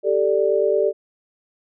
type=chord; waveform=sine; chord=G suspended second; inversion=none; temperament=just; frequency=392 / 441 / 588 Hz; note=G4 / A4 / D5; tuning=0 / +4 / +2 cents; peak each=-20 dBFS; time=0.03-0.93 s; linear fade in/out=50 ms; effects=none